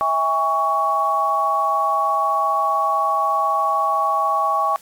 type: tone cluster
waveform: sine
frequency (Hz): 648 / 814 / 1119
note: E5 / G#5 / C#6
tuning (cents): -30 / -35 / +16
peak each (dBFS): -25 / -22 / -18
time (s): 0.01-4.76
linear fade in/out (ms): 0
effects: white hiss -49 dBFS RMS until 4.81 s + AAC 64 kbps